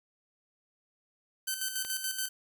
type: tone with tremolo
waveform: 5% pulse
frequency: 1534 Hz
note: G6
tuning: 38 cents flat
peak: -19 dBFS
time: 1.47-2.29 s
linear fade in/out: 10 ms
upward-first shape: square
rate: 7 Hz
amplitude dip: 55%
type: click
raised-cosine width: 0.2 ms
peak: -24 dBFS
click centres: 1.849 s
effects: none